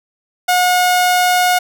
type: tone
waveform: sawtooth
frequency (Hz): 723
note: F#5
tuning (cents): -40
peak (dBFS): -7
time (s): 0.48-1.59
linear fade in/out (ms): 10
effects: none